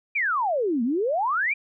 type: exponential two-way sweep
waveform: sine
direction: down then up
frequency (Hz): 2464 to 222.5 to 2464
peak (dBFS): -21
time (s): 0.15-1.54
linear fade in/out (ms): 10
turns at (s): 0.83
effects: none